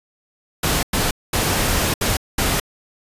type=noise bursts at uneven times; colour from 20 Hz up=pink; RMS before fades=-19 dBFS; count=5; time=0.63-0.83 / 0.93-1.11 / 1.33-1.94 / 2.01-2.17 / 2.38-2.6 s; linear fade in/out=5 ms; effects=resampled to 32000 Hz